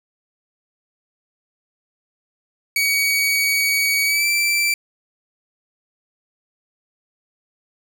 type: tone with pitch glide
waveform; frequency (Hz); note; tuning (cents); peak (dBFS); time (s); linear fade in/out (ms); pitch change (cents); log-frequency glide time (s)
sawtooth; 2256 to 2338; C#7 to D7; +30 to -8; -13; 2.76-4.74; 2; +62; 4.05-4.26
effects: none